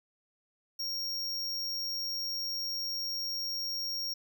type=tone; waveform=square; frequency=5570 Hz; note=F8; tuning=5 cents flat; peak=-33 dBFS; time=0.79-4.14 s; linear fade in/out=10 ms; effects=none